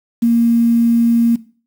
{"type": "tone with quantisation", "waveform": "sine", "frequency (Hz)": 233.1, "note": "A#3", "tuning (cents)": 0, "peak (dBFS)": -9, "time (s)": [0.22, 1.36], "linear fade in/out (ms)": 10, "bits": 6, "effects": ["noise-tail reverb RT60 0.4 s tail -18 dB re dry"]}